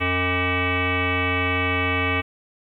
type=tone with frequency modulation; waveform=sine; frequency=1174.7 Hz; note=D6; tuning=in tune; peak=-19 dBFS; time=0-2.22 s; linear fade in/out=20 ms; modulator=362 Hz; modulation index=4.3; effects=10-bit